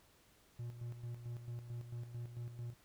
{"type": "tone with tremolo", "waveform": "triangle", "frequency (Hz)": 119.3, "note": "A#2", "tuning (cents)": 41, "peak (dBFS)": -39, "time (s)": [0.59, 2.74], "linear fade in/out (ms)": 5, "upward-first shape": "square", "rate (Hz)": 4.5, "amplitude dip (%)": 60, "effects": ["pink hiss -68 dBFS RMS until 2.84 s"]}